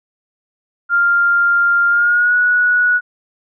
sine tone with pitch glide, 1396.9 to 1465.5 Hz, F6 to F#6, 0 to -17 cents, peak -10 dBFS, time 0.89-3.01 s, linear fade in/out 50 ms, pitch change +83 cents, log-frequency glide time 1.88-2.36 s, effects none

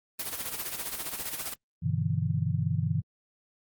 white noise with tremolo, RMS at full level -32 dBFS, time 0.19-1.54 s, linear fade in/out 5 ms, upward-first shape sine, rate 15 Hz, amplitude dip 65%
sine chord, E minor seventh, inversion first, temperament just, 98.89 / 123.61 / 148.33 / 164.81 Hz, G2 / B2 / D3 / E3, +16 / +2 / +18 / 0 cents, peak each -31 dBFS, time 1.82-3.02 s, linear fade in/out 20 ms
effects Opus 24 kbps

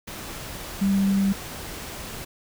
sine tone in noise, 196 Hz, G3, in tune, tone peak -18 dBFS, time 0.81-1.33 s, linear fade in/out 10 ms, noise pink, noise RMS -36 dBFS, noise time 0.07-2.25 s, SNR +15 dB, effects none

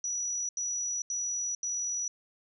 sine tone bursts, 5870 Hz, F#8, 15 cents flat, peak -30 dBFS, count 4, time 0.04-2.08 s, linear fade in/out 2 ms, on 450 ms, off 80 ms, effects none

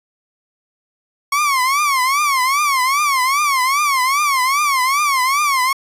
30% pulse tone with vibrato, 1100 Hz, C#6, 14 cents flat, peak -11 dBFS, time 1.32-5.73 s, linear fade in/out 5 ms, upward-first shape triangle, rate 2.5 Hz, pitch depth 180 cents each way, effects resampled to 32000 Hz

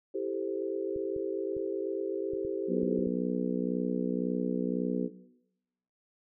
sine chord, A minor seventh, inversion second, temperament equal, 329.6 / 392 / 440 / 523.3 Hz, E4 / G4 / A4 / C5, 0 / 0 / 0 / 0 cents, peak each -38 / -33 / -38 / -39 dBFS, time 0.14-3.07 s, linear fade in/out 10 ms
clicks, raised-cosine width 5 ms, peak -35 dBFS, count 8, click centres 0.962 / 1.164 / 1.567 / 2.335 / 2.45 / 2.833 / 2.99 / 3.07 s
harmonic tone, 61.9 Hz, B1, 5 cents sharp, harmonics 3 / 4 / 5 / 6 / 7 / 8, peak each -32 / -32 / -38 / -40 / -37 / -37 dBFS, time 2.67-5.1 s, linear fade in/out 50 ms
effects noise-tail reverb RT60 0.9 s tail -17 dB re dry

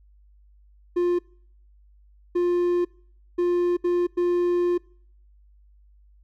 triangle tone bursts at uneven times, 352 Hz, F4, 14 cents sharp, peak -17 dBFS, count 5, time 0.96-1.19 / 2.35-2.85 / 3.38-3.77 / 3.84-4.07 / 4.17-4.78 s, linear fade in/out 10 ms, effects noise-tail reverb RT60 0.6 s tail -25 dB re dry + added 50 Hz sine -52 dBFS peak until 6.23 s

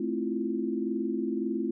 sine chord, F major seventh, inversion first, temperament just, 218.3 / 261.9 / 327.4 / 349.2 Hz, A3 / C4 / E4 / F4, -13 / +2 / -12 / 0 cents, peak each -33 dBFS, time 0-1.71 s, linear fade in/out 5 ms, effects none

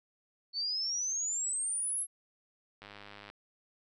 sine exponential sweep, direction up, 4435 to 11175 Hz, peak -31 dBFS, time 0.53-2.07 s, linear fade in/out 50 ms
click train, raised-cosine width 0.3 ms, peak -32 dBFS, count 50, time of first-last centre 2.82-3.3 s, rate 102 Hz
effects none

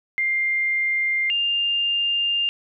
sine tone pair in turn, 2100 / 2803 Hz, C7 / F7, +6 / +6 cents, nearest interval perfect fourth, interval 500 cents, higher second, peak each -19 / -19 dBFS, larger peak neither, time 0.18-1.3 / 1.3-2.49 s, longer second, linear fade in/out 0 ms, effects none

